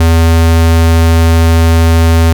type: tone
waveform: square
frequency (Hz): 82.41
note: E2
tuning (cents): 0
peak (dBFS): -5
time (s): 0-2.33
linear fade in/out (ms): 5
effects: none